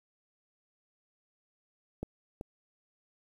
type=clicks; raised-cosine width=2 ms; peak=-22 / -26 dBFS; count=2; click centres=2.03 / 2.411 s; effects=9-bit